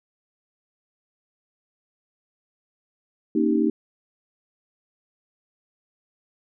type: chord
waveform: sine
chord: Eb dominant seventh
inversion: second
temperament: equal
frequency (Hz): 233.1 / 277.2 / 311.1 / 392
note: Bb3 / Db4 / Eb4 / G4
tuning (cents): 0 / 0 / 0 / 0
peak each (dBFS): -23 / -26 / -21 / -26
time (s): 3.35-3.7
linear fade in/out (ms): 5
effects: none